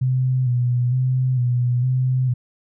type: tone with vibrato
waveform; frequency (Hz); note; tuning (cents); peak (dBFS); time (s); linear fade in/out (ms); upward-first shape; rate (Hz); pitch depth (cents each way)
sine; 125.7; B2; +31; -16; 0.01-2.34; 10; square; 1.1; 40
effects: none